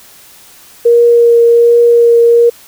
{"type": "tone with vibrato", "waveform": "sine", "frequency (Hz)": 470.6, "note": "A#4", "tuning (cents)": 16, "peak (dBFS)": -3, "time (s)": [0.85, 2.5], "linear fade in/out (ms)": 10, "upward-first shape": "triangle", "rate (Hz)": 1.3, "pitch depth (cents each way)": 12, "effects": ["white hiss -39 dBFS RMS until 2.67 s"]}